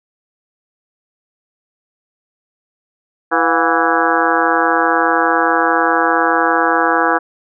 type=harmonic tone with a mistuned harmonic; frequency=164.81 Hz; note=E3; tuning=in tune; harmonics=2 / 3 / 4 / 5 / 6 / 7 / 8 / 9 / 10; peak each=-20 / -20 / -20 / -20 / -20 / -20 / -20 / -20 / -20 dBFS; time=3.31-7.19 s; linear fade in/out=20 ms; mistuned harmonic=4; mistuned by=+120 cents; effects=none